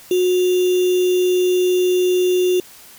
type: tone with sample-and-hold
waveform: sine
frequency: 363.7 Hz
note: F#4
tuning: 30 cents flat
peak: -13 dBFS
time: 0.11-2.6 s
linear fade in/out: 2 ms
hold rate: 3150 Hz
effects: white hiss -43 dBFS RMS until 2.98 s